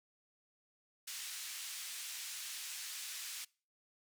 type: band-pass noise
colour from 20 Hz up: white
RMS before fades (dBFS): -45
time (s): 1.07-3.45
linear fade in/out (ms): 10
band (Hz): 2000 to 9200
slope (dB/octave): 12
effects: noise-tail reverb RT60 0.4 s tail -25 dB re dry